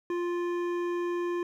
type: tone with hard clipping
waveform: sine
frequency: 349.2 Hz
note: F4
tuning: in tune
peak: -30 dBFS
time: 0.1-1.43 s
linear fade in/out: 2 ms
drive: 12 dB
effects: none